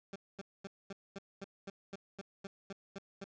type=tone bursts; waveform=20% pulse; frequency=196 Hz; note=G3; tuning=in tune; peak=-37 dBFS; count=13; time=0.13-3.241 s; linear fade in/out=2 ms; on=27 ms; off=230 ms; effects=resampled to 16000 Hz + 11-bit